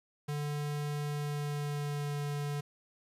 square tone with pitch glide, 146.9 to 145.21 Hz, D3 to D3, +1 to -19 cents, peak -34 dBFS, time 0.28-2.61 s, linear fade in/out 10 ms, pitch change -20 cents, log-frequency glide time 1.04-2.19 s, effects resampled to 32000 Hz + 10-bit

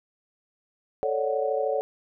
sine chord, D major seventh, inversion second, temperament equal, 440 / 554.4 / 587.3 / 740 Hz, A4 / C#5 / D5 / F#5, 0 / 0 / 0 / 0 cents, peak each -28 / -27 / -31 / -31 dBFS, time 1.03-1.81 s, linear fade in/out 0 ms, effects none

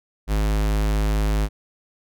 square tone, 52.3 Hz, G#1, 13 cents sharp, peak -19 dBFS, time 0.27-1.49 s, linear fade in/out 50 ms, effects none

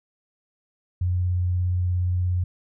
sine tone with vibrato, 89.8 Hz, F2, 49 cents sharp, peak -20 dBFS, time 1.01-2.44 s, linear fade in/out 5 ms, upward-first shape sine, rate 17 Hz, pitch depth 13 cents each way, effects none

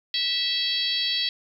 harmonic tone with a mistuned harmonic, 655 Hz, E5, 11 cents flat, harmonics 3 / 4 / 5 / 6 / 7 / 8, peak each -35 / -35 / -27 / -28 / -28 / -37 dBFS, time 0.14-1.29 s, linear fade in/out 2 ms, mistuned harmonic 7, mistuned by -24 cents, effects 9-bit

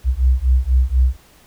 sine beating tone pair, 61.8 / 65.9 Hz, B1 / C2, +2 / +13 cents, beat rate 4.1 Hz, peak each -15 dBFS, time 0.04-1.17 s, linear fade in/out 50 ms, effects pink hiss -50 dBFS RMS until 1.46 s

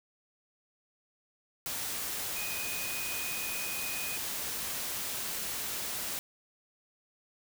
sine tone in noise, 2489 Hz, D#7, in tune, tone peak -39 dBFS, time 2.36-4.17 s, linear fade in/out 0 ms, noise white, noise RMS -36 dBFS, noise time 1.66-6.19 s, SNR -6 dB, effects none

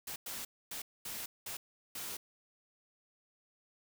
white noise bursts at uneven times, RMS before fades -42 dBFS, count 6, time 0.07-0.16 / 0.26-0.45 / 0.71-0.82 / 1.05-1.26 / 1.46-1.57 / 1.95-2.17 s, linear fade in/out 5 ms, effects none

